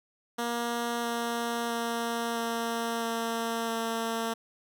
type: tone with pitch steps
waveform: 10% pulse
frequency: 236.4 / 234.6 / 232.9 / 231.1 / 229.4 / 227.7 Hz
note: A#3 / A#3 / A#3 / A#3 / A#3 / A#3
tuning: +24 / +11 / -1 / -15 / -28 / -40 cents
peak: -21 dBFS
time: 0.38-4.34 s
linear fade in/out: 10 ms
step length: 660 ms
effects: none